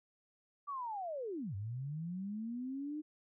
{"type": "linear two-way sweep", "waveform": "sine", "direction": "down then up", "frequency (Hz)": [1174.7, 94.1, 309.4], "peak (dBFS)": -38, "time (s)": [0.67, 3.02], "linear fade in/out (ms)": 20, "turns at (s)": 1.55, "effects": []}